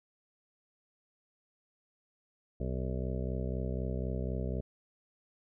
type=harmonic tone; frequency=64 Hz; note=C2; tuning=38 cents flat; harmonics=1 / 2 / 3 / 4 / 6 / 7 / 8 / 9 / 10; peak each=-35 / -38 / -40 / -44 / -44 / -44 / -50 / -46 / -49 dBFS; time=2.6-4.61 s; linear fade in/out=5 ms; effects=none